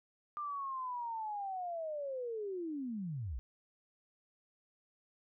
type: linear sweep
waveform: sine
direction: down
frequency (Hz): 1200 to 50.7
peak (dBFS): -37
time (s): 0.37-3.39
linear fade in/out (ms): 0
effects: none